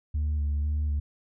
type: tone with vibrato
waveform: sine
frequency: 74.1 Hz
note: D2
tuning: 16 cents sharp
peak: -22 dBFS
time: 0.14-1 s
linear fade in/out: 10 ms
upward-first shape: square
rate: 2 Hz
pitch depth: 26 cents each way
effects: tanh soft clip ceiling -23 dBFS